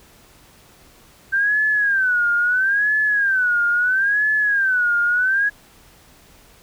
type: tone with vibrato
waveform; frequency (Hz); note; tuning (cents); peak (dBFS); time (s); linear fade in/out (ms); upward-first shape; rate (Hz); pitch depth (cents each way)
sine; 1560; G6; -9; -15; 1.32-5.5; 20; sine; 0.75; 170
effects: pink hiss -50 dBFS RMS until 6.62 s